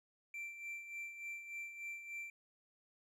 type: tone with tremolo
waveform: triangle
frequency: 2349 Hz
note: D7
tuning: in tune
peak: -40 dBFS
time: 0.34-2.3 s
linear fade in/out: 2 ms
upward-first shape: sine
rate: 3.4 Hz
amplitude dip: 60%
effects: none